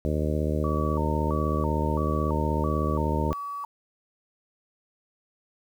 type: harmonic tone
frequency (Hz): 76.2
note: D#2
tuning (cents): -36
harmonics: 1 / 2 / 3 / 4 / 5 / 6 / 7 / 8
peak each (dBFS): -27 / -30 / -32 / -33 / -34 / -35 / -35 / -36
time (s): 0.05-3.33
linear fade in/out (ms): 0
type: tone with vibrato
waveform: sine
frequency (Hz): 1021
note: C6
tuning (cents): -43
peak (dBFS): -31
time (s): 0.64-3.65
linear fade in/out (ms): 2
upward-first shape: square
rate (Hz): 1.5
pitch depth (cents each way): 190
effects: 9-bit